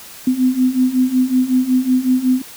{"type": "beating tone pair", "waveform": "sine", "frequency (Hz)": [252, 257.4], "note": ["B3", "C4"], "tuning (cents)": [35, -28], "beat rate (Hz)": 5.4, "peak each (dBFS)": [-17, -14], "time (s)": [0.27, 2.42], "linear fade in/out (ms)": 5, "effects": ["white hiss -37 dBFS RMS until 2.56 s"]}